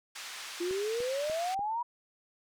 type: band-pass noise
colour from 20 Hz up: pink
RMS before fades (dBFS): -43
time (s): 0.15-1.55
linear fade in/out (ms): 10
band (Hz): 1500 to 7400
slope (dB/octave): 12
type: exponential sweep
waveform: sine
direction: up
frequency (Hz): 340 to 979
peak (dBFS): -30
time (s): 0.6-1.83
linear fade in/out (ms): 10
type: click train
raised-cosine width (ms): 2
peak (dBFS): -33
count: 4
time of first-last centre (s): 0.71-1.592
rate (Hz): 3.4
effects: none